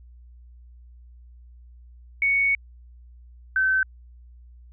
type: tone pair in turn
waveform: sine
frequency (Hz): 2224 / 1535.6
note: C#7 / G6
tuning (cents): +5 / -36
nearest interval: tritone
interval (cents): 641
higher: first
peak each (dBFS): -18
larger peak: neither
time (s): 2.22-2.55 / 3.56-3.83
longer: first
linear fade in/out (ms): 2
effects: added 60 Hz sine -45 dBFS peak until 4.72 s